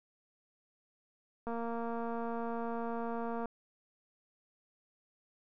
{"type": "click train", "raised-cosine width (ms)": 1, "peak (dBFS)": -26, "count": 462, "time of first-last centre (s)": [1.47, 3.457], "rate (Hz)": 232, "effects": []}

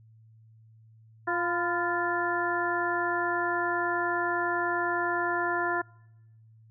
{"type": "harmonic tone with a mistuned harmonic", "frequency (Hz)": 349.2, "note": "F4", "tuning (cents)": 0, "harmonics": [1, 2, 3, 4, 5], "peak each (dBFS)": [-32, -32, -32, -32, -32], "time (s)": [1.27, 5.82], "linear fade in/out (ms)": 10, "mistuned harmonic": 3, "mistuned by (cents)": -50, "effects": ["noise-tail reverb RT60 1.0 s tail -26 dB re dry", "added 111 Hz sine -53 dBFS peak until 6.7 s"]}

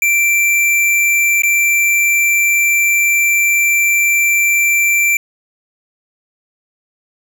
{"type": "tone with dropouts", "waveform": "square", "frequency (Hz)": 2349, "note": "D7", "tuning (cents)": 0, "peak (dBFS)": -11, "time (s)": [0.02, 5.17], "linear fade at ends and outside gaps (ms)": 2, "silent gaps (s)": [1.421, 1.434], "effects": []}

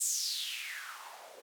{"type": "noise with band-pass filter sweep", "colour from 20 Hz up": "blue", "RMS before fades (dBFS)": -38, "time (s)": [0, 1.42], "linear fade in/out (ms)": 20, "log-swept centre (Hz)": [8200, 470], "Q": 4.8, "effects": []}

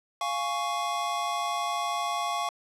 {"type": "chord", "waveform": "square", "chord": "Db major", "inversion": "first", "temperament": "equal with one note detuned", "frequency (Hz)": [698.5, 830.6, 1112.6], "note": ["F5", "Ab5", "Db6"], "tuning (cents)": [0, 0, 6], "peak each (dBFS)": [-33, -35, -31], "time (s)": [0.21, 2.49], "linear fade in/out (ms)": 2, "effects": ["low-pass 9000 Hz 12 dB/octave"]}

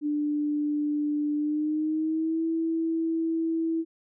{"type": "tone with pitch glide", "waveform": "sine", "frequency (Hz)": [296.1, 326.7], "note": ["D4", "E4"], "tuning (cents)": [14, -15], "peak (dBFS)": -24, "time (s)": [0.01, 3.85], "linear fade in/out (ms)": 50, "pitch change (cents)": 171, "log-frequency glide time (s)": [1.35, 2.44], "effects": []}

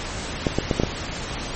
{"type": "clicks", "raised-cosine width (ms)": 2, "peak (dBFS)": -5, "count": 5, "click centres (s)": [0.468, 0.586, 0.712, 0.799, 0.835], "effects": ["pink hiss -30 dBFS RMS until 1.55 s", "MP3 32 kbps"]}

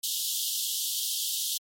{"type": "high-pass noise", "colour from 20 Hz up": "pink", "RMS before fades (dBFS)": -30, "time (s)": [0.03, 1.58], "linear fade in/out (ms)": 10, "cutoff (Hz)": 3000, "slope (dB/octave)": 96, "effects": ["MP3 64 kbps"]}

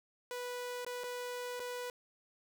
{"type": "tone with dropouts", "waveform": "sawtooth", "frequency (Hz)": 492, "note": "B4", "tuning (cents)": -7, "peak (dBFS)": -35, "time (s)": [0.31, 1.9], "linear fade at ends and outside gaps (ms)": 1, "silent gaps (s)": [[0.848, 0.864], [1.036, 1.04], [1.596, 1.601]], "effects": []}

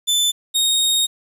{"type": "tone pair in turn", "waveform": "sawtooth", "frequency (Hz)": [3520, 3729], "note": ["A7", "A#7"], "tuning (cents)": [0, 0], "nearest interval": "minor second", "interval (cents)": 100, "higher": "second", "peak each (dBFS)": -12, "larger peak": "neither", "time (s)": [[0.07, 0.32], [0.54, 1.07]], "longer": "second", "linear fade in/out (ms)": 20, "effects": ["resampled to 32000 Hz", "8-bit"]}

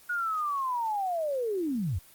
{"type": "linear sweep", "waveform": "sine", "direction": "down", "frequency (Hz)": [1460, 70.8], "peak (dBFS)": -27, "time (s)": [0.09, 1.99], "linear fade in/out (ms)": 10, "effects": ["white hiss -55 dBFS RMS until 2.14 s", "Opus 24 kbps"]}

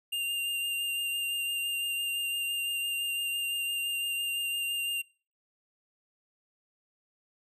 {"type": "tone with vibrato", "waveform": "square", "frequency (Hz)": 2794, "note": "F7", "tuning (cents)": 0, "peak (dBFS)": -30, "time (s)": [0.12, 5.02], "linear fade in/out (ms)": 10, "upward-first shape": "sine", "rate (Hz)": 5.9, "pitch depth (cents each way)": 14, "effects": ["noise-tail reverb RT60 0.4 s tail -25 dB re dry"]}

